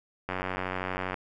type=click train; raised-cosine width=0.5 ms; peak=-16 dBFS; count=80; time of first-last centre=0.29-1.142 s; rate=92.7 Hz; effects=none